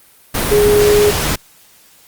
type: tone in noise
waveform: sine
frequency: 415.3 Hz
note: G#4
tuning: in tune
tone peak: -8 dBFS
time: 0.51-1.11 s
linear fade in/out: 10 ms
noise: pink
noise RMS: -17 dBFS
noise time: 0.34-1.36 s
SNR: +6 dB
effects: white hiss -47 dBFS RMS until 2.07 s + Opus 32 kbps